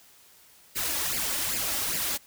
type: noise with flanger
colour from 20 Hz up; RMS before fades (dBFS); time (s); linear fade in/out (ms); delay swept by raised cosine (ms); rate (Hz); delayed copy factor
white; -29; 0.75-2.18; 20; 0.4 to 3.6; 2.5; +0.75
effects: white hiss -56 dBFS RMS until 2.26 s